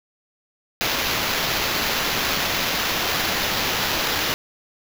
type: noise with sample-and-hold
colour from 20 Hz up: blue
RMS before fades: -23 dBFS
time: 0.81-4.34 s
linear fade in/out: 0 ms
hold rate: 8820 Hz
effects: none